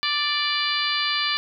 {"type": "harmonic tone", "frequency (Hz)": 587.3, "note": "D5", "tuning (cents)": 0, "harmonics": [2, 3, 4, 5, 6, 7, 8], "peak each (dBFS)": [-29, -29, -29, -29, -29, -29, -29], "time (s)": [0.03, 1.37], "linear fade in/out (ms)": 0, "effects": []}